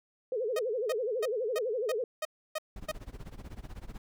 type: tone with vibrato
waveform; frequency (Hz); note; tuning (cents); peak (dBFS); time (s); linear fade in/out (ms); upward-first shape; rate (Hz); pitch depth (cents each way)
sine; 466.2; A#4; 0; -29; 0.32-2.04; 2; sine; 12; 210
type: tone bursts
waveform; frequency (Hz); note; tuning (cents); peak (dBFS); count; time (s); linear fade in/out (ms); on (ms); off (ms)
sawtooth; 622.3; D#5; 0; -27; 8; 0.56-2.916; 5; 32; 300
type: noise with tremolo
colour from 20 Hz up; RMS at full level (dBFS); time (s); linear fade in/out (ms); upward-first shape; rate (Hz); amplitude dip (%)
brown; -40; 2.76-3.98; 2; sine; 16; 90
effects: none